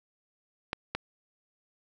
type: clicks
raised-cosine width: 0.3 ms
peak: -14 dBFS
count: 2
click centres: 0.731 / 0.95 s
effects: none